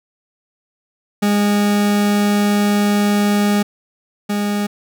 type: tone pair in turn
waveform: 40% pulse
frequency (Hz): 205.5 / 205.5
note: G#3 / G#3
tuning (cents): -18 / -18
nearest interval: unison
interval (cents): 0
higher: neither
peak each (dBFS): -12 / -16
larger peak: first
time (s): 1.22-3.63 / 4.29-4.67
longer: first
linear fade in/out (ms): 10
effects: none